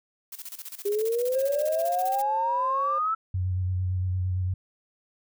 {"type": "noise with tremolo", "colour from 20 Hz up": "blue", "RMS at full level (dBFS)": -38, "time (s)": [0.32, 2.22], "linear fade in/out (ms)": 5, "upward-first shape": "square", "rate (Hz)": 15, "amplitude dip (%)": 80}
{"type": "exponential sweep", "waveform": "sine", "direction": "up", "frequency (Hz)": [400.3, 1329], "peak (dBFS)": -23, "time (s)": [0.85, 3.15], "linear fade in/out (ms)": 10}
{"type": "tone", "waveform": "triangle", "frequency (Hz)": 537, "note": "C5", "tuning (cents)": 45, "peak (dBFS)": -31, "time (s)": [1.34, 2.99], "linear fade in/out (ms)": 10}
{"type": "tone with vibrato", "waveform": "sine", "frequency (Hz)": 91.9, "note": "F#2", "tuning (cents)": -11, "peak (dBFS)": -24, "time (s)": [3.34, 4.54], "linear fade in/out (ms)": 5, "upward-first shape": "square", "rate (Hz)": 8.8, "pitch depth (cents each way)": 20}
{"effects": []}